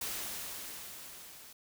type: noise with level ramp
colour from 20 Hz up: white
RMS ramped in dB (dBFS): -37 to -53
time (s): 0.01-1.53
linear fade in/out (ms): 5
effects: none